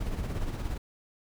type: noise with tremolo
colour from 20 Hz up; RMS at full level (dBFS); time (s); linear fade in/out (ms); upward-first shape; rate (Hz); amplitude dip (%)
brown; -30; 0-0.78; 10; sine; 17; 50
effects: none